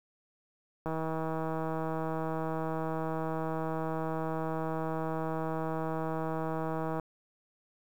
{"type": "click train", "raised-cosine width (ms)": 1, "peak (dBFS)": -21, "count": 983, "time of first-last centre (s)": [0.86, 6.998], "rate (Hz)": 160, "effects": ["9-bit"]}